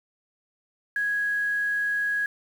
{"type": "tone with quantisation", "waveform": "sine", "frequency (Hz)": 1661.2, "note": "G#6", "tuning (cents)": 0, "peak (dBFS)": -23, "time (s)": [0.96, 2.26], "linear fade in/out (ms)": 2, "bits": 8, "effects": []}